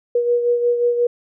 sine beating tone pair, 480 / 485.6 Hz, B4 / B4, -49 / -29 cents, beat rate 5.6 Hz, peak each -15 / -24 dBFS, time 0.15-1.07 s, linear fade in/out 5 ms, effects none

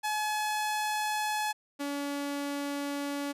sawtooth tone pair in turn, 851 / 284.5 Hz, G#5 / C#4, +42 / +45 cents, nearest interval octave + perfect fifth, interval 1897 cents, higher first, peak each -25 / -28 dBFS, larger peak first, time 0.03-1.53 / 1.79-3.33 s, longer second, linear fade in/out 20 ms, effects resampled to 32000 Hz

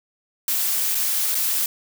blue noise with dropouts, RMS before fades -22 dBFS, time 0.48-1.66 s, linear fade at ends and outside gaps 1 ms, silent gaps 0.947-0.952 / 1.346-1.352 s, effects none

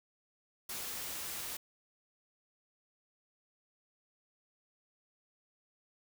white noise, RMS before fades -41 dBFS, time 0.69-1.57 s, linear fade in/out 5 ms, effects none

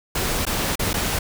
pink noise with dropouts, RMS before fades -23 dBFS, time 0.15-1.19 s, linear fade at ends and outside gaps 5 ms, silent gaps 0.453-0.466 / 0.756-0.793 / 0.932-0.94 s, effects none

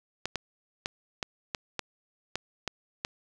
clicks, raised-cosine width 0.2 ms, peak -13 dBFS, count 9, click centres 0.256 / 0.357 / 0.859 / 1.228 / 1.548 / 1.793 / 2.356 / 2.677 / 3.049 s, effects none

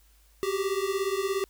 square beating tone pair, 381.4 / 398.4 Hz, G4 / G4, -47 / +28 cents, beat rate 17 Hz, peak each -30 dBFS, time 0.43-1.44 s, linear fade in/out 0 ms, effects added 51 Hz sine -58 dBFS peak until 1.49 s + white hiss -64 dBFS RMS until 1.49 s

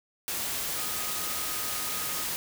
sine tone in noise, 1249 Hz, D#6, 6 cents sharp, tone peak -42 dBFS, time 0.76-2.25 s, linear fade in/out 0 ms, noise white, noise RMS -32 dBFS, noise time 0.28-2.36 s, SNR -13 dB, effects none

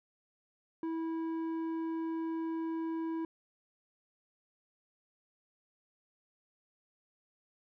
square tone with low-pass filter, 326.2 Hz, E4, 18 cents flat, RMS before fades -36 dBFS, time 0.83-3.25 s, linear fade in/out 2 ms, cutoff 930 Hz, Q 0.76, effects none

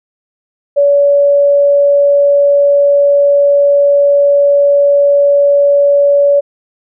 sine tone, 569 Hz, C#5, 45 cents sharp, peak -5 dBFS, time 0.76-6.41 s, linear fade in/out 20 ms, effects none

